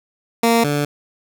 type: tone pair in turn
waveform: 15% pulse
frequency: 231.4 / 145.77 Hz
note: A#3 / D3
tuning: -13 / -13 cents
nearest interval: minor sixth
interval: 800 cents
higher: first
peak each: -6 / -11 dBFS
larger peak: first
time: 0.43-0.64 / 0.64-0.85 s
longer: neither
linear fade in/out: 5 ms
effects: none